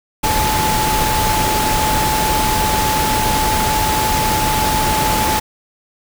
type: tone in noise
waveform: sine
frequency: 865 Hz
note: A5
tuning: 30 cents flat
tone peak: -17 dBFS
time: 0.23-5.4 s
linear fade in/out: 10 ms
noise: pink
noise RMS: -18 dBFS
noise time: 0.23-5.4 s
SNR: -2 dB
effects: none